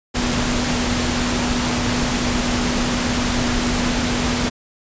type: tone in noise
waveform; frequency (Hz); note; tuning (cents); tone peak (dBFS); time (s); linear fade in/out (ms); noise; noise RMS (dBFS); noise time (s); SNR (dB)
sine; 243.9; B3; -21; -22; 0.14-4.5; 20; pink; -21; 0.14-4.5; -4
effects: resampled to 16000 Hz